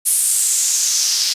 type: noise with band-pass filter sweep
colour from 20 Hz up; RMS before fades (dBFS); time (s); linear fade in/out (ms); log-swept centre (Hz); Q
white; -17; 0.05-1.34; 20; 10000 to 4800; 3.4
effects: resampled to 32000 Hz